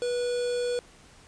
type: tone with quantisation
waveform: triangle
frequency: 487.5 Hz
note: B4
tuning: 23 cents flat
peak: -24 dBFS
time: 0.02-0.79 s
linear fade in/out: 0 ms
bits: 6
effects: pink hiss -54 dBFS RMS until 1.27 s + resampled to 22050 Hz

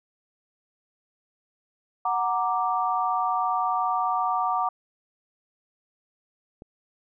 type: chord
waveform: sine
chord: Gb augmented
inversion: none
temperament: equal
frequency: 740 / 932.3 / 1174.7 Hz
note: Gb5 / Bb5 / D6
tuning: 0 / 0 / 0 cents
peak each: -26 / -28 / -26 dBFS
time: 2.05-4.69 s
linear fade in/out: 5 ms
type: click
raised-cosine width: 2 ms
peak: -29 dBFS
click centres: 6.621 s
effects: none

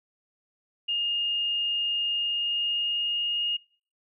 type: tone with pitch glide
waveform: sine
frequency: 2835 to 2853 Hz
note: F7 to F7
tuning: +25 to +36 cents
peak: -25 dBFS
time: 0.88-3.57 s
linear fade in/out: 10 ms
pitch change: +11 cents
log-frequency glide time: 2.12-3.44 s
effects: noise-tail reverb RT60 0.4 s tail -19 dB re dry

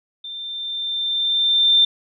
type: tone with level ramp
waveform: sine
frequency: 3579 Hz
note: A7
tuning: 29 cents sharp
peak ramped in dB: -30 to -10 dBFS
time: 0.24-1.85 s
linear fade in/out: 5 ms
effects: none

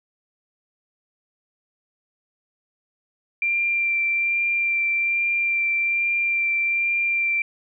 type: tone with vibrato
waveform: sine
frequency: 2367 Hz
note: D7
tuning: 13 cents sharp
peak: -19 dBFS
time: 3.42-7.42 s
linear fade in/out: 2 ms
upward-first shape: sine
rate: 1.2 Hz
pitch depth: 12 cents each way
effects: none

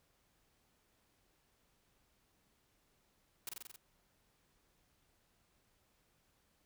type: noise with echo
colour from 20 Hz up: white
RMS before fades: -42 dBFS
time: 3.47-3.49 s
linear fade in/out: 2 ms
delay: 45 ms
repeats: 6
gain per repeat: -2 dB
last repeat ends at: 3.76 s
effects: pink hiss -75 dBFS RMS until 6.65 s

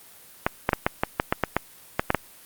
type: clicks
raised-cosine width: 0.5 ms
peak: -4 dBFS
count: 12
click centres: 0.465 / 0.691 / 0.732 / 0.865 / 1.035 / 1.199 / 1.325 / 1.437 / 1.566 / 1.995 / 2.104 / 2.147 s
effects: white hiss -49 dBFS RMS until 2.45 s + Opus 32 kbps

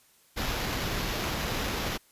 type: noise with sample-and-hold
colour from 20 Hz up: pink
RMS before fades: -31 dBFS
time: 0.36-1.98 s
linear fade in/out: 20 ms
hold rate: 8820 Hz
effects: white hiss -62 dBFS RMS until 2.11 s + resampled to 32000 Hz

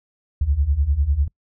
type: beating tone pair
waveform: sine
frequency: 65.41 / 75.41 Hz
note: C2 / D2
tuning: 0 / +46 cents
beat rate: 10 Hz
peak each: -21 / -18 dBFS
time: 0.41-1.28 s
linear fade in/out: 5 ms
effects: noise-tail reverb RT60 0.1 s tail -26 dB re dry

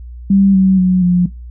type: tone with pitch steps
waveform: sine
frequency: 196 / 189.87 / 183.93 / 178.18 Hz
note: G3 / F#3 / F#3 / F3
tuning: 0 / +45 / -10 / +35 cents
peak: -7 dBFS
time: 0.3-1.26 s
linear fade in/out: 5 ms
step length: 240 ms
effects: noise-tail reverb RT60 0.2 s tail -18 dB re dry + added 60 Hz sine -28 dBFS peak until 1.5 s

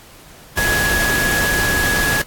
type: tone in noise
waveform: sine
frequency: 1675 Hz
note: G#6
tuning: 14 cents sharp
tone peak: -17 dBFS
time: 0.57-2.22 s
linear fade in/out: 5 ms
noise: pink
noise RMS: -20 dBFS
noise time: 0.57-2.22 s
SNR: 0 dB
effects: pink hiss -43 dBFS RMS until 2.26 s + AAC 64 kbps

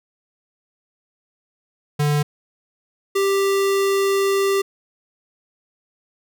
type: tone pair in turn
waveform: square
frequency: 147.3 / 393.2 Hz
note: D3 / G4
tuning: +6 / +5 cents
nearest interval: octave + perfect fourth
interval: 1699 cents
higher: second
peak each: -17 dBFS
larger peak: neither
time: 1.99-2.23 / 3.15-4.62 s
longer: second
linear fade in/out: 10 ms
effects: none

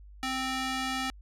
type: tone with band-pass filter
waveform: square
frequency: 261.6 Hz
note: C4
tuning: in tune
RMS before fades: -32 dBFS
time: 0.23-1.1 s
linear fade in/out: 0 ms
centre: 2800 Hz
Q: 0.52
effects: added 50 Hz sine -47 dBFS peak until 1.21 s

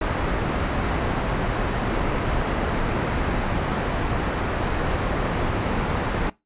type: low-pass noise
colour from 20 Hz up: pink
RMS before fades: -24 dBFS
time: 0.01-6.3 s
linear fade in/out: 5 ms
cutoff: 1800 Hz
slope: 12 dB/octave
effects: noise-tail reverb RT60 0.2 s tail -21 dB re dry + resampled to 8000 Hz

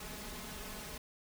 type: noise with comb filter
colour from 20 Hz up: pink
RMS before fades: -45 dBFS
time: 0-0.98 s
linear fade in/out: 5 ms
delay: 4.7 ms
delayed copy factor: +0.65
effects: none

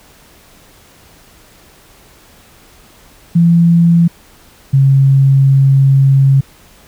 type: tone pair in turn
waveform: sine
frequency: 169.4 / 136.13 Hz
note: E3 / C#3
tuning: +48 / -31 cents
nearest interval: major third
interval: 379 cents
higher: first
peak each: -5 dBFS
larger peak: neither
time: 3.35-4.08 / 4.73-6.41 s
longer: second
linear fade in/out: 10 ms
effects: pink hiss -44 dBFS RMS until 6.87 s

